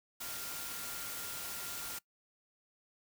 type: tone in noise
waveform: sine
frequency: 1396.9 Hz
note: F6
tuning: in tune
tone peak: -51 dBFS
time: 0.2-1.99 s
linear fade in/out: 10 ms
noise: white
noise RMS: -42 dBFS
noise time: 0.2-1.99 s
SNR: -12 dB
effects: noise-tail reverb RT60 0.1 s tail -21 dB re dry